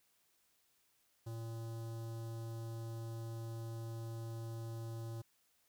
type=tone with notch filter; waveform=square; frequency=114.1 Hz; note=A#2; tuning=37 cents flat; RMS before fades=-44 dBFS; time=1.26-5.22 s; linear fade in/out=10 ms; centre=2200 Hz; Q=0.57; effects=white hiss -75 dBFS RMS until 5.68 s